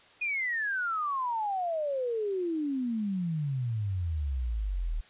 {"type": "exponential sweep", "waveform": "sine", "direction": "down", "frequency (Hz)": [2489, 37], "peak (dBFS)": -28, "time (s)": [0.21, 5.01], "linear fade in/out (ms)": 10, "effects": ["white hiss -57 dBFS RMS until 5.09 s", "resampled to 8000 Hz"]}